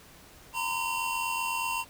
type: tone cluster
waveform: square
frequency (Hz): 927 / 1015 / 2736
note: A#5 / B5 / F7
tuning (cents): -10 / +47 / -36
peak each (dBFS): -34 / -34 / -34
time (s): 0.53-1.85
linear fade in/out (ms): 50
effects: pink hiss -53 dBFS RMS until 1.89 s